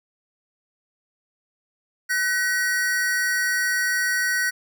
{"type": "tone pair together", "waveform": "square", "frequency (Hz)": [1505.7, 1907], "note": ["F#6", "A#6"], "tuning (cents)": [30, 39], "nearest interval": "major third", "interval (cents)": 409, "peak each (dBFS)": -24, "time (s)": [2.09, 4.51], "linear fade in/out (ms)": 20, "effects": []}